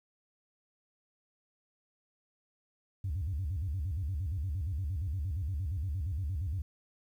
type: tone with vibrato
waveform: sine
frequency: 83.1 Hz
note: E2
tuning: 15 cents sharp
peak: -30 dBFS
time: 3.04-6.62 s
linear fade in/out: 5 ms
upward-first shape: square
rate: 8.6 Hz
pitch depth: 250 cents each way
effects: tanh soft clip ceiling -28 dBFS + 11-bit